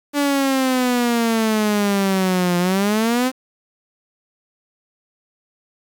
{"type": "exponential two-way sweep", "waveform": "sawtooth", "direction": "down then up", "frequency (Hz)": [290.6, 174.61, 263.3], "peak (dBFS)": -12, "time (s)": [0.13, 3.32], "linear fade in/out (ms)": 50, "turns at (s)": 2.58, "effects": ["7-bit"]}